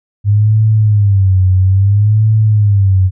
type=tone with vibrato; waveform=sine; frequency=100.7 Hz; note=G2; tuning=47 cents sharp; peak=-6 dBFS; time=0.24-3.11 s; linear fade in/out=50 ms; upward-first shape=sine; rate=0.6 Hz; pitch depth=140 cents each way; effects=none